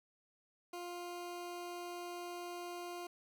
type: tone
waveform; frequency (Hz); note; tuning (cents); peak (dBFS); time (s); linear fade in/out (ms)
20% pulse; 351.1; F4; +9; -38; 0.73-3.07; 5
effects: none